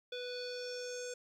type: tone with low-pass filter sweep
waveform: square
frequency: 493.9 Hz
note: B4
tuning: in tune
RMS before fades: -42 dBFS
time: 0.12-1.14 s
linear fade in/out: 5 ms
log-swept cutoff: 3700 to 7200 Hz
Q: 6
effects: 12-bit